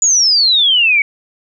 sine exponential sweep, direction down, 6980 to 2217 Hz, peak -8 dBFS, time 0.02-1.02 s, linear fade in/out 2 ms, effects none

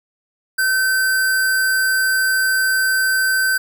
sine tone with sample-and-hold, 1533 Hz, G6, 39 cents flat, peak -14 dBFS, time 0.58-3.58 s, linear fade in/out 10 ms, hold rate 6300 Hz, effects none

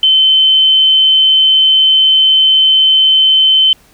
sine tone, 3072 Hz, G7, 36 cents flat, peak -5 dBFS, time 0.03-3.73 s, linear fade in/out 2 ms, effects pink hiss -47 dBFS RMS until 3.93 s

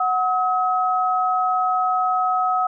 sine tone pair together, 739 / 1277.3 Hz, F#5 / D#6, -2 / +45 cents, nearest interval major sixth, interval 947 cents, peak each -20 dBFS, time 0-2.67 s, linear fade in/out 5 ms, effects none

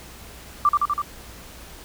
sine tone with echo, 1176 Hz, D6, 2 cents sharp, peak -13 dBFS, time 0.65-0.69 s, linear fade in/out 2 ms, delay 82 ms, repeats 4, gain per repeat -2 dB, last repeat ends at 1.018 s, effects added 60 Hz sine -46 dBFS peak until 1.84 s + pink hiss -43 dBFS RMS until 1.84 s

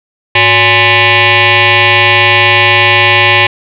sine tone with frequency modulation, 103.8 Hz, G#2, in tune, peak -4 dBFS, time 0.35-3.47 s, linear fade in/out 5 ms, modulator 468 Hz, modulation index 6.3, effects none

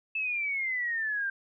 sine exponential sweep, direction down, 2637 to 1571 Hz, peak -28 dBFS, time 0.15-1.3 s, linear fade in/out 5 ms, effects none

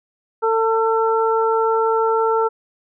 harmonic tone, 448.5 Hz, A4, 33 cents sharp, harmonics 1 / 2 / 3, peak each -17 / -20 / -22 dBFS, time 0.42-2.49 s, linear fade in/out 20 ms, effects none

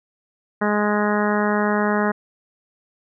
harmonic tone, 208.5 Hz, G#3, 7 cents sharp, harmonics 1 / 2 / 3 / 4 / 5 / 6 / 7 / 8 / 9, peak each -21 / -24 / -26 / -27 / -28 / -29 / -29 / -30 / -31 dBFS, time 0.61-2.12 s, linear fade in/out 10 ms, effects none

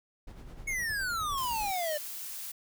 brown noise with tremolo, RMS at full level -43 dBFS, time 0.27-1.71 s, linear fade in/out 5 ms, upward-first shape sine, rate 9.7 Hz, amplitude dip 50%
square exponential sweep, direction down, 2217 to 587.3 Hz, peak -31 dBFS, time 0.67-1.98 s, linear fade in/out 10 ms
blue noise, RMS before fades -40 dBFS, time 1.37-2.52 s, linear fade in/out 10 ms
effects none

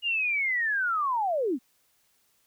sine linear sweep, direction down, 2870 to 220 Hz, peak -24 dBFS, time 0.02-1.59 s, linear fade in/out 50 ms, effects white hiss -68 dBFS RMS until 2.46 s

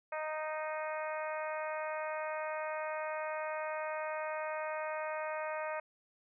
harmonic tone, 310 Hz, D#4, 6 cents flat, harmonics 2 / 3 / 4 / 5 / 6 / 7 / 8, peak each -38 / -42 / -44 / -46 / -48 / -49 / -50 dBFS, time 0.12-5.8 s, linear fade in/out 5 ms, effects none

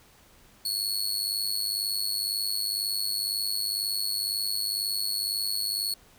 sawtooth tone with amplitude modulation, 4377 Hz, C#8, 23 cents flat, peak -21 dBFS, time 0.65-5.94 s, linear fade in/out 5 ms, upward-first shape sine, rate 102 Hz, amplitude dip 70%, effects pink hiss -57 dBFS RMS until 6.18 s

